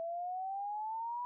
sine exponential sweep, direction up, 659.3 to 985 Hz, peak -36 dBFS, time 0-1.25 s, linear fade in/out 0 ms, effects none

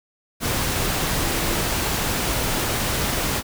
sine tone in noise, 337.4 Hz, E4, 40 cents sharp, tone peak -30 dBFS, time 1.19-1.62 s, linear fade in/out 50 ms, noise pink, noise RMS -23 dBFS, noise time 0.4-3.43 s, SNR -10 dB, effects none

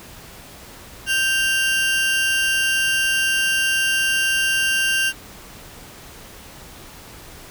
40% pulse tone pair together, 1568 / 2786 Hz, G6 / F7, 0 / -5 cents, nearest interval minor seventh, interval 995 cents, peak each -19 dBFS, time 1.06-5.13 s, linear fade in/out 50 ms, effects pink hiss -41 dBFS RMS until 7.5 s

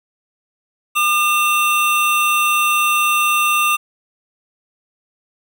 square tone pair together, 1204 / 2700 Hz, D6 / E7, +43 / +41 cents, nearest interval octave + major second, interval 1398 cents, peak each -17 dBFS, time 0.95-3.77 s, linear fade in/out 20 ms, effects none

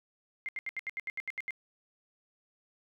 sine tone bursts, 2107 Hz, C7, 12 cents sharp, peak -33 dBFS, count 11, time 0.46-1.507 s, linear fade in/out 0 ms, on 27 ms, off 75 ms, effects none

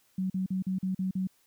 sine tone bursts, 187.7 Hz, F#3, 25 cents sharp, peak -27 dBFS, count 7, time 0.18-1.272 s, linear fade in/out 5 ms, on 120 ms, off 42 ms, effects white hiss -67 dBFS RMS until 1.46 s

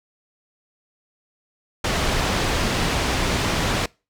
pink low-pass noise, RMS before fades -22 dBFS, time 1.84-3.86 s, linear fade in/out 5 ms, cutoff 5800 Hz, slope 12 dB/octave, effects noise-tail reverb RT60 0.3 s tail -25 dB re dry

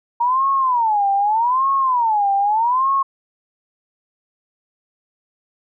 sine tone with vibrato, 930 Hz, A#5, 4 cents flat, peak -14 dBFS, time 0.2-3.03 s, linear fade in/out 10 ms, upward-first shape sine, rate 0.82 Hz, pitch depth 280 cents each way, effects none

